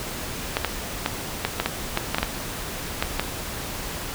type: clicks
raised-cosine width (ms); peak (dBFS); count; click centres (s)
0.3; -5; 12; 0.569 / 0.647 / 1.061 / 1.45 / 1.6 / 1.66 / 1.974 / 2.146 / 2.184 / 2.23 / 3.025 / 3.196
effects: pink hiss -32 dBFS RMS until 4.14 s